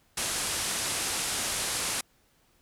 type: low-pass noise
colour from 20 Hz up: white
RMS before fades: -31 dBFS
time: 0.17-2.01 s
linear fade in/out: 5 ms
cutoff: 11000 Hz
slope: 48 dB/octave
effects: pink hiss -66 dBFS RMS until 2.61 s